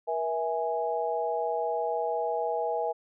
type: tone cluster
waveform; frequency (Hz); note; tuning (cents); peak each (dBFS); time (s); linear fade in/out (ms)
sine; 479.1 / 653 / 829; A#4 / E5 / G#5; +47 / -17 / -3; -31; 0.07-2.93; 20
effects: none